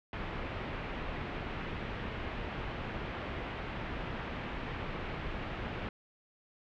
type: low-pass noise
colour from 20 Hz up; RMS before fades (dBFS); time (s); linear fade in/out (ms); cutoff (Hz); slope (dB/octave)
pink; -39; 0.13-5.89; 2; 2900; 24
effects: none